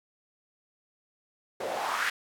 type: noise with band-pass filter sweep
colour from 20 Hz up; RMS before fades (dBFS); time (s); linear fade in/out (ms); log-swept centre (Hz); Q
white; -31; 1.6-2.1; 5; 460 to 1800; 3
effects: none